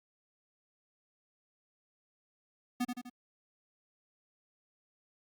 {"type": "tone with echo", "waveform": "square", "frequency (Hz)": 246.3, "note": "B3", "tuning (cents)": -5, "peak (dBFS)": -30, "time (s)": [2.8, 2.85], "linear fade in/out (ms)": 10, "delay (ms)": 83, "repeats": 3, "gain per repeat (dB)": -5, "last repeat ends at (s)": 3.099, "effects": ["Opus 48 kbps"]}